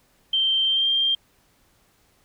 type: tone with pitch glide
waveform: sine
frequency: 3136 to 3183 Hz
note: G7 to G7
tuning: 0 to +26 cents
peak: -18 dBFS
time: 0.33-1.15 s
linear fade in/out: 5 ms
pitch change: +26 cents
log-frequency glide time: 0.65-0.88 s
effects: pink hiss -62 dBFS RMS until 2.24 s